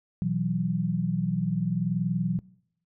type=chord; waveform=sine; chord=B suspended fourth; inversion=none; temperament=just; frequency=123.47 / 164.63 / 185.21 Hz; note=B2 / E3 / F#3; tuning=0 / -2 / +2 cents; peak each=-32 / -28 / -27 dBFS; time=0.22-2.39 s; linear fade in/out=0 ms; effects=noise-tail reverb RT60 0.7 s tail -22 dB re dry